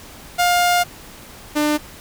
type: tone pair in turn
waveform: sawtooth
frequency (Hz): 707 / 299.2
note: F5 / D4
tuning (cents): +21 / +32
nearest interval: octave + minor third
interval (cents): 1489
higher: first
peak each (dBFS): -10 / -12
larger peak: first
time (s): 0.38-0.84 / 1.55-1.78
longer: first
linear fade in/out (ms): 20
effects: pink hiss -40 dBFS RMS until 2 s